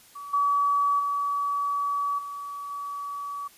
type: tone with level steps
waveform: sine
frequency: 1141 Hz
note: C#6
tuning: 50 cents sharp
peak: -36 / -20 / -24 / -33 / -31 dBFS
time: 0.15-3.48 s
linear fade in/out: 10 ms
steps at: 0.33 / 0.99 / 2.18 / 2.7 s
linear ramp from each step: 10 ms
effects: white hiss -54 dBFS RMS until 3.57 s + resampled to 32000 Hz